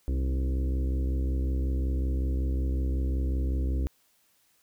harmonic tone with a mistuned harmonic, 65.4 Hz, C2, in tune, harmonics 1 / 2 / 3 / 4 / 5 / 6 / 7 / 8, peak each -25 / -39 / -44 / -38 / -41 / -46 / -48 / -50 dBFS, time 0.08-3.87 s, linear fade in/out 0 ms, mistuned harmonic 4, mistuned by +40 cents, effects white hiss -67 dBFS RMS until 4.62 s

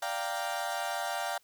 30% pulse chord, G minor seventh, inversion second, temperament equal, 587.3 / 698.5 / 784 / 932.3 Hz, D5 / F5 / G5 / Bb5, 0 / 0 / 0 / 0 cents, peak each -37 / -33 / -34 / -37 dBFS, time 0.02-1.38 s, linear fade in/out 5 ms, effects white hiss -67 dBFS RMS until 1.43 s

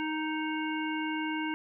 harmonic tone with a mistuned harmonic, 311.1 Hz, D#4, in tune, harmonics 1 / 3 / 5 / 7 / 9, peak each -32 / -37 / -39 / -40 / -42 dBFS, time 0-1.54 s, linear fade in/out 0 ms, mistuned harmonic 7, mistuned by +17 cents, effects none

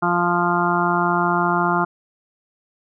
harmonic tone, 174.61 Hz, F3, in tune, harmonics 1 / 2 / 4 / 5 / 6 / 7 / 8, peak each -24 / -24 / -24 / -24 / -24 / -24 / -24 dBFS, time 0.02-1.85 s, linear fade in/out 10 ms, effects none

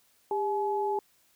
sine tone pair together, 401.5 / 850.7 Hz, G4 / G#5, +41 / +41 cents, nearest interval octave + minor second, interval 1300 cents, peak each -29 / -29 dBFS, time 0.31-0.99 s, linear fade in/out 2 ms, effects white hiss -66 dBFS RMS until 1.35 s

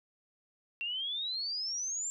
sine exponential sweep, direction up, 2710 to 7450 Hz, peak -33 dBFS, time 0.81-2.1 s, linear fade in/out 0 ms, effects none

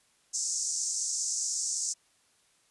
pink band-pass noise, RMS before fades -32 dBFS, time 0.33-1.94 s, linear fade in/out 20 ms, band 5700 to 8100 Hz, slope 48 dB/octave, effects white hiss -67 dBFS RMS until 2.7 s + resampled to 24000 Hz

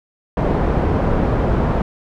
pink low-pass noise, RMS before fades -17 dBFS, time 0.37-1.82 s, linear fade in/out 2 ms, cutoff 860 Hz, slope 12 dB/octave, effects none

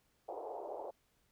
white band-pass noise, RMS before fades -44 dBFS, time 0.28-0.91 s, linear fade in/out 10 ms, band 370 to 850 Hz, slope 48 dB/octave, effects pink hiss -75 dBFS RMS until 1.31 s

